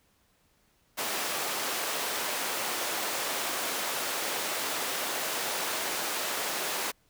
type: high-pass noise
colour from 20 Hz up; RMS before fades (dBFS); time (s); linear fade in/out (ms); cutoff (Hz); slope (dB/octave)
pink; -32; 0.97-6.92; 20; 480; 12
effects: pink hiss -68 dBFS RMS until 7.09 s